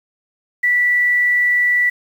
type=tone with quantisation; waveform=sine; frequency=1961 Hz; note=B6; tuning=13 cents flat; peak=-12 dBFS; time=0.63-1.9 s; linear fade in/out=10 ms; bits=7; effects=none